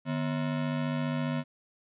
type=ring-modulated tone; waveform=square; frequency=199.5 Hz; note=G3; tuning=31 cents sharp; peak=-26 dBFS; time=0.05-1.44 s; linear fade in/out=50 ms; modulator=47.4 Hz; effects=resampled to 8000 Hz + 11-bit